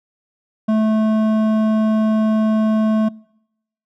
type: tone with hard clipping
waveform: sine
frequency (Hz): 217.7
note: A3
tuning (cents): -18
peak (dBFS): -15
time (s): 0.68-3.09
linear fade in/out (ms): 10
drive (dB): 10
effects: noise-tail reverb RT60 0.8 s tail -25 dB re dry